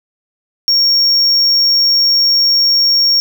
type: tone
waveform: triangle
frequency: 5540 Hz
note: F8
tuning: 15 cents flat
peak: -7 dBFS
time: 0.68-3.2 s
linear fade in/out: 0 ms
effects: none